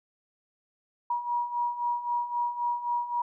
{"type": "beating tone pair", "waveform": "sine", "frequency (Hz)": [957, 960.8], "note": ["A#5", "B5"], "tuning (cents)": [45, -48], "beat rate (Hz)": 3.8, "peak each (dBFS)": [-33, -28], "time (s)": [1.1, 3.22], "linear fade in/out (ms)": 5, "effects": []}